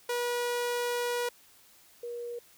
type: tone pair in turn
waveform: sawtooth / sine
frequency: 483.6 / 477.2 Hz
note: B4 / A#4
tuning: -36 / +41 cents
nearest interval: unison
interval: 23 cents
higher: first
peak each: -25 / -35 dBFS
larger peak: first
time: 0.09-1.29 / 2.03-2.39 s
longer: first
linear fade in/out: 5 ms
effects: white hiss -59 dBFS RMS until 2.57 s